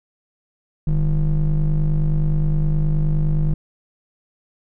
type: ring-modulated tone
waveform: triangle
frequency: 88.9 Hz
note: F2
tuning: 31 cents sharp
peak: -10 dBFS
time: 0.87-3.54 s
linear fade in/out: 5 ms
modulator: 64.1 Hz
effects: none